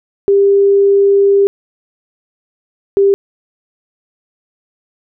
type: tone pair in turn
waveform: sine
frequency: 398.1 / 396.2 Hz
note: G4 / G4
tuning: +27 / +18 cents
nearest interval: unison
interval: 9 cents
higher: first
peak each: -6 dBFS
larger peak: neither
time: 0.28-1.47 / 2.97-3.14 s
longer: first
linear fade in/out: 0 ms
effects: none